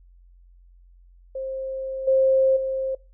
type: tone with level steps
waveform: sine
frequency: 530 Hz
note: C5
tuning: 22 cents sharp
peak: -27 / -15 / -23 dBFS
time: 1.35-2.95 s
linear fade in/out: 5 ms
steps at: 2.07 / 2.56 s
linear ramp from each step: 10 ms
effects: noise-tail reverb RT60 0.3 s tail -23 dB re dry + added 44 Hz sine -49 dBFS peak until 3.13 s